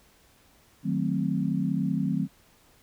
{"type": "chord", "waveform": "sine", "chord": "D# diminished seventh", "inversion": "none", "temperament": "equal with one note detuned", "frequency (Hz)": [154.49, 185, 220, 261.6], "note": ["D#3", "F#3", "A3", "C4"], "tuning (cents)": [-12, 0, 0, 0], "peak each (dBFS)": [-30, -28, -31, -30], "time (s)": [0.83, 2.28], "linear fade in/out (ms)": 50, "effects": ["pink hiss -60 dBFS RMS until 2.82 s"]}